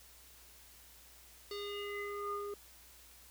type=tone with low-pass filter sweep; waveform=square; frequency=407.9 Hz; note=G#4; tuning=31 cents flat; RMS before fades=-41 dBFS; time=1.51-2.54 s; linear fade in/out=2 ms; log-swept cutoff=4500 to 860 Hz; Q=5; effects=added 60 Hz sine -64 dBFS peak until 3.3 s + white hiss -59 dBFS RMS until 3.3 s